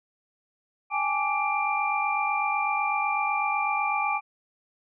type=tone cluster; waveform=sine; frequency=806 / 854 / 1166 / 2372 Hz; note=G5 / G#5 / D6 / D7; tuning=+48 / +48 / -13 / +17 cents; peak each=-29 dBFS; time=0.9-4.21 s; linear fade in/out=50 ms; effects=none